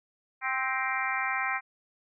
harmonic tone with a mistuned harmonic, 261.6 Hz, C4, in tune, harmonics 3 / 4 / 5 / 6 / 7 / 8 / 9, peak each -35 / -35 / -35 / -35 / -35 / -35 / -35 dBFS, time 0.41-1.61 s, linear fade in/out 50 ms, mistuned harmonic 7, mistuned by +41 cents, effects none

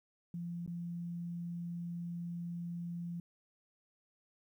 sine tone with dropouts, 172 Hz, F3, 26 cents flat, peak -38 dBFS, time 0.34-3.2 s, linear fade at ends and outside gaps 2 ms, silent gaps 0.663-0.676 s, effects 12-bit

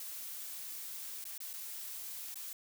blue noise with dropouts, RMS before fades -44 dBFS, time 0-2.53 s, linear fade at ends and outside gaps 2 ms, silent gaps 1.242-1.252 / 1.379-1.403 / 1.531-1.536 / 2.343-2.356 s, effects none

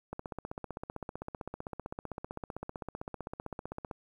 click train, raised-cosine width 1 ms, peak -24 dBFS, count 60, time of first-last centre 0.13-3.912 s, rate 15.6 Hz, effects 10-bit

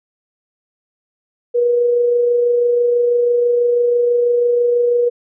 sine tone with amplitude modulation, 481.5 Hz, B4, 44 cents flat, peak -10 dBFS, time 1.54-5.1 s, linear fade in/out 20 ms, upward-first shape sine, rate 26.1 Hz, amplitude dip 30%, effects none

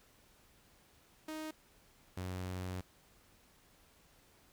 sawtooth tone pair in turn, 312 / 91.9 Hz, D#4 / F#2, +5 / -11 cents, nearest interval octave + major sixth, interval 2116 cents, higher first, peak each -37 / -35 dBFS, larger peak second, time 1.28-1.51 / 2.17-2.81 s, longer second, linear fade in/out 5 ms, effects pink hiss -66 dBFS RMS until 4.52 s

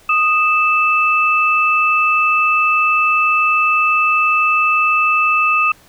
sine tone pair together, 1241.5 / 2634 Hz, D#6 / E7, -4 / -2 cents, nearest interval octave + minor second, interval 1302 cents, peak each -14 dBFS, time 0.09-5.72 s, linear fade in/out 5 ms, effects pink hiss -48 dBFS RMS until 5.88 s

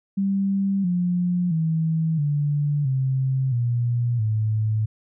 sine tone with pitch steps, 196 / 177.67 / 161.05 / 145.99 / 132.33 / 119.96 / 108.74 Hz, G3 / F3 / E3 / D3 / C3 / B2 / A2, 0 / +30 / -40 / -10 / +20 / -50 / -20 cents, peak -19 dBFS, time 0.17-4.86 s, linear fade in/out 10 ms, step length 670 ms, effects none

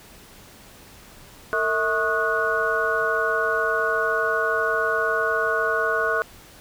sine tone cluster, 453.2 / 648 / 1097 / 1245 / 1467 Hz, A#4 / E5 / C#6 / D#6 / F#6, -49 / -30 / -18 / +1 / -15 cents, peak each -26 / -27 / -28 / -30 / -23 dBFS, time 1.53-6.22 s, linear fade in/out 0 ms, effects pink hiss -47 dBFS RMS until 6.6 s

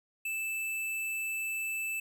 square tone, 2637 Hz, E7, in tune, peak -33 dBFS, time 0.25-2 s, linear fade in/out 5 ms, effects none

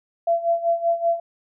sine tone with tremolo, 677 Hz, E5, 46 cents sharp, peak -15 dBFS, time 0.27-1.2 s, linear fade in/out 5 ms, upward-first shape sine, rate 5.2 Hz, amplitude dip 80%, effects none

